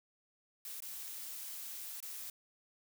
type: noise with dropouts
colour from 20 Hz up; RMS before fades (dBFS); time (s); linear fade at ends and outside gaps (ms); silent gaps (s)
blue; -45; 0.65-2.3; 2; 0.804-0.822 / 2.003-2.026
effects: none